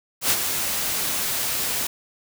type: noise with ADSR envelope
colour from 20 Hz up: white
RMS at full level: -18 dBFS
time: 0.21-1.87 s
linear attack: 97 ms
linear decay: 48 ms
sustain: -7 dB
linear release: 4 ms
effects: none